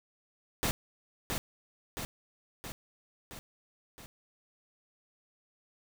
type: noise with echo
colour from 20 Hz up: pink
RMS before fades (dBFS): -30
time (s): 0.63-0.71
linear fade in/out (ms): 0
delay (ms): 670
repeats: 5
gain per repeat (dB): -4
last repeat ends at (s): 4.06
effects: none